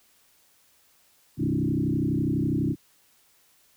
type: tone with frequency modulation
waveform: sine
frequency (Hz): 218.3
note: A3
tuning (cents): -13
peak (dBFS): -22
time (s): 1.37-2.76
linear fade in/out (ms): 50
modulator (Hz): 32.1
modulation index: 3.5
effects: white hiss -62 dBFS RMS until 3.76 s